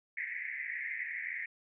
white band-pass noise, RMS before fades -39 dBFS, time 0.17-1.46 s, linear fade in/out 5 ms, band 1800 to 2200 Hz, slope 96 dB/octave, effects none

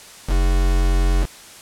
triangle tone with quantisation, 45.08 Hz, F#1, 44 cents flat, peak -12 dBFS, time 0.27-1.27 s, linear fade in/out 50 ms, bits 4, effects white hiss -41 dBFS RMS until 1.61 s + low-pass 10000 Hz 12 dB/octave

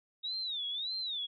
sine tone with vibrato, 3722 Hz, A#7, 3 cents flat, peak -34 dBFS, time 0.23-1.27 s, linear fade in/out 20 ms, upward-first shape sine, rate 1.7 Hz, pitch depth 190 cents each way, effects none

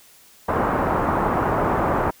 white low-pass noise, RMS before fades -21 dBFS, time 0.48-2.11 s, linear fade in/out 10 ms, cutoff 1200 Hz, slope 24 dB/octave, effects white hiss -51 dBFS RMS until 2.2 s

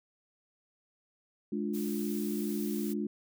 sine chord, D diminished, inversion second, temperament just, 211.4 / 293.7 / 352.4 Hz, Ab3 / D4 / F4, +31 / 0 / +16 cents, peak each -33 / -36 / -37 dBFS, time 1.52-3.07 s, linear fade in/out 5 ms
blue noise, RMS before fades -45 dBFS, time 1.73-2.94 s, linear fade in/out 20 ms
effects none

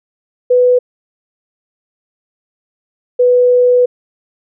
sine tone pair in turn, 496.4 / 494.3 Hz, B4 / B4, +9 / +1 cents, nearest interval unison, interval 8 cents, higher first, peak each -6 dBFS, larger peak neither, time 0.5-0.79 / 3.19-3.86 s, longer second, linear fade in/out 10 ms, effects none

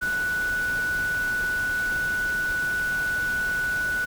sine tone in noise, 1480 Hz, F#6, in tune, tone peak -23 dBFS, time 0.01-4.06 s, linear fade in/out 20 ms, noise pink, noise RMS -37 dBFS, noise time 0.01-4.06 s, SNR +11 dB, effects none

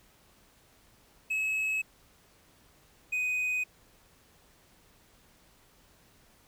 triangle tone pair in turn, 2576 / 2498 Hz, E7 / D#7, -41 / +6 cents, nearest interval minor second, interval 53 cents, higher first, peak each -26 dBFS, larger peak neither, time 1.3-1.82 / 3.12-3.64 s, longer neither, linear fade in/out 10 ms, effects pink hiss -62 dBFS RMS until 6.47 s

